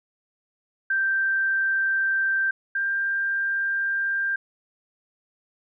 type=tone pair in turn; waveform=sine; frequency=1568 / 1589 Hz; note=G6 / G6; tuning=0 / +23 cents; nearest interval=unison; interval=23 cents; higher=second; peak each=-20 / -22 dBFS; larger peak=first; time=0.9-2.51 / 2.75-4.36 s; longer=neither; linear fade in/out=5 ms; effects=none